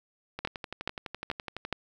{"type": "two click trains", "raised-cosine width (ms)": 0.3, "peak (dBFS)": [-13, -20], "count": [4, 16], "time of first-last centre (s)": [[0.45, 1.727], [0.39, 1.651]], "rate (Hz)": [2.35, 11.9], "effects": ["9-bit"]}